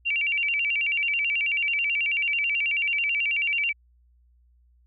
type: tone with vibrato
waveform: sine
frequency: 2525 Hz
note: D#7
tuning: 25 cents sharp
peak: -22 dBFS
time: 0.05-3.73 s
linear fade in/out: 20 ms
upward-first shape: square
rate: 9.2 Hz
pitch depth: 160 cents each way
effects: added 60 Hz sine -57 dBFS peak until 4.86 s